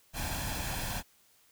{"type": "noise with comb filter", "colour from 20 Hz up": "pink", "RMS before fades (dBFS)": -35, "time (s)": [0.13, 1.03], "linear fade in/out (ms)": 50, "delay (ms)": 1.2, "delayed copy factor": 0.6, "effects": ["white hiss -65 dBFS RMS until 1.51 s"]}